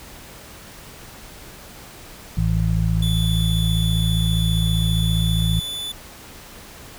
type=harmonic tone; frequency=55 Hz; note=A1; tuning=in tune; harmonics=1 / 2 / 3; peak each=-21 / -21 / -21 dBFS; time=2.37-5.6 s; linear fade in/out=5 ms
type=tone with pitch glide; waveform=45% pulse; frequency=3462 to 3486 Hz; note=A7 to A7; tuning=-29 to -17 cents; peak=-26 dBFS; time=3.02-5.92 s; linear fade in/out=5 ms; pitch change=+12 cents; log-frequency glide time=5.02-5.81 s
effects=pink hiss -41 dBFS RMS until 6.98 s